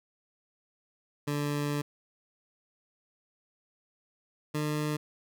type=tone pair in turn; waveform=20% pulse; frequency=145.8 / 150.68 Hz; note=D3 / D3; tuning=-12 / +45 cents; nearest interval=minor second; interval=57 cents; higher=second; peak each=-24 dBFS; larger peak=neither; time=1.27-1.82 / 4.54-4.97 s; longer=first; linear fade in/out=10 ms; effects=none